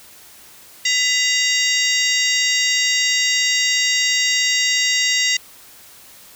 harmonic tone with a mistuned harmonic, 937 Hz, A#5, 9 cents sharp, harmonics 2 / 3 / 4 / 5 / 6 / 7 / 8, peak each -20 / -22 / -23 / -24 / -25 / -25 / -26 dBFS, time 0.85-5.37 s, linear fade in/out 5 ms, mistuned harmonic 2, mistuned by +110 cents, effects white hiss -44 dBFS RMS until 6.35 s

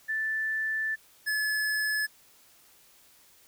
sine / square tone pair in turn, 1760 / 1715.8 Hz, A6 / A6, 0 / -44 cents, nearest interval unison, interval 44 cents, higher first, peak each -27 dBFS, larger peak neither, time 0.08-0.96 / 1.26-2.07 s, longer first, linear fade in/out 20 ms, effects white hiss -59 dBFS RMS until 3.47 s

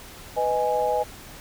sine chord, G# minor, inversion first, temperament just, 498.4 / 623 / 830.6 Hz, B4 / D#5 / G#5, +16 / +2 / 0 cents, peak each -25 / -26 / -24 dBFS, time 0.36-1.04 s, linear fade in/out 20 ms, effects pink hiss -43 dBFS RMS until 1.4 s

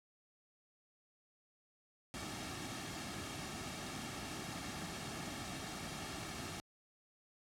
pink noise with comb filter, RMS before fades -44 dBFS, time 2.14-6.6 s, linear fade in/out 0 ms, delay 2 ms, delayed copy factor -0.55, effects high-pass 60 Hz 12 dB/octave + low-pass 9000 Hz 12 dB/octave

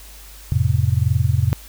sine chord, F major, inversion none, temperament just, 87.31 / 109.13 / 130.96 Hz, F2 / A2 / C3, 0 / -14 / +2 cents, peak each -19 dBFS, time 0.52-1.53 s, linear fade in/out 0 ms, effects added 50 Hz sine -40 dBFS peak until 1.68 s + white hiss -43 dBFS RMS until 1.68 s

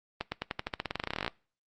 accelerating click train, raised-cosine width 0.3 ms, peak -15 dBFS, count 23, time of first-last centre 0.21-1.279 s, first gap 110 ms, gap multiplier 0.91, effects noise-tail reverb RT60 0.4 s tail -23 dB re dry + Opus 32 kbps

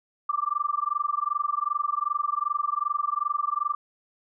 sine tone with amplitude modulation, 1178 Hz, D6, 5 cents sharp, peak -20 dBFS, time 0.29-3.75 s, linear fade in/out 5 ms, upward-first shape sine, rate 22.6 Hz, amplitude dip 100%, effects none

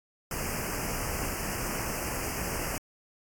pink band-stop noise, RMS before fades -33 dBFS, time 0.31-2.78 s, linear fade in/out 2 ms, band 2900 to 4800 Hz, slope 96 dB/octave, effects AAC 64 kbps

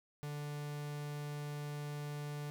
45% pulse tone, 146.83 Hz, D3, in tune, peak -40 dBFS, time 0.23-2.5 s, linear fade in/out 0 ms, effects none

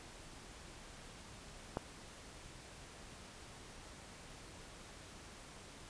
click, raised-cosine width 1 ms, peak -22 dBFS, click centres 1.771 s, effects pink hiss -54 dBFS RMS until 5.89 s + resampled to 22050 Hz

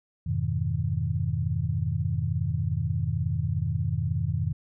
sine tone cluster, 87.3 / 103.9 / 126.2 / 156.8 Hz, F2 / G#2 / B2 / D#3, 0 / +1 / +38 / +14 cents, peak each -30 dBFS, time 0.26-4.53 s, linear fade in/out 10 ms, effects none

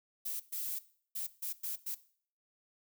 violet noise bursts at uneven times, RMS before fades -38 dBFS, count 6, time 0.25-0.4 / 0.52-0.79 / 1.15-1.27 / 1.42-1.53 / 1.63-1.76 / 1.86-1.95 s, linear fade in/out 10 ms, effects noise-tail reverb RT60 0.5 s tail -17 dB re dry

